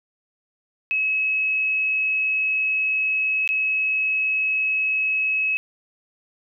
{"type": "tone with dropouts", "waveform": "sine", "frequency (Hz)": 2571, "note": "E7", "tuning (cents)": -44, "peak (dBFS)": -19, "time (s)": [0.91, 5.57], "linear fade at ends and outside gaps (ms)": 0, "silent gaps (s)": [3.476, 3.49], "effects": []}